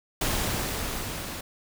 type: noise with level ramp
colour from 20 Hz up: pink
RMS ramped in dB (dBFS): -26 to -36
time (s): 0.21-1.41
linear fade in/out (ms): 5
effects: none